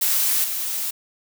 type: noise with level steps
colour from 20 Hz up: blue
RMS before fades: -20 / -26 dBFS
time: 0.01-0.91 s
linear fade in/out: 10 ms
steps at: 0.44 s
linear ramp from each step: 2 ms
effects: none